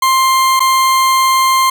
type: tone with dropouts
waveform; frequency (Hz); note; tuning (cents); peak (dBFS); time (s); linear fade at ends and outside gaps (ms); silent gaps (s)
40% pulse; 1053; C6; +11; -8; 0.02-1.7; 5; 0.595-0.603
effects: none